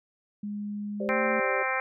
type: tone with pitch glide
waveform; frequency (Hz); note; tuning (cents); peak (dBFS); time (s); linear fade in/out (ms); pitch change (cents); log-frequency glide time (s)
sine; 206.5 to 221.3; G#3 to A3; -10 to +10; -31; 0.43-1.4; 5; +120; 1.04-1.16
type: chord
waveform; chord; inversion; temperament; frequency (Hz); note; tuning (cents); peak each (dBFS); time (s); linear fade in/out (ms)
sine; G suspended fourth; none; just; 392 / 522.7 / 588; G4 / C5 / D5; 0 / -2 / +2; -34; 1-1.63; 5
type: harmonic tone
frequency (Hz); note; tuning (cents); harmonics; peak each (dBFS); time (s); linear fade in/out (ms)
261.6; C4; 0; 2 / 3 / 4 / 5 / 6 / 7 / 8 / 9; -34 / -34 / -34 / -34 / -34 / -34 / -34 / -34; 1.09-1.8; 0
effects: none